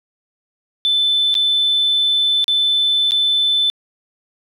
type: tone with dropouts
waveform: sine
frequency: 3520 Hz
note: A7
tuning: in tune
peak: -12 dBFS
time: 0.85-3.7 s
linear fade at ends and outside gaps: 0 ms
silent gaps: 1.342-1.352 / 2.442-2.481 / 3.109-3.119 s
effects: tanh soft clip ceiling -8 dBFS + 9-bit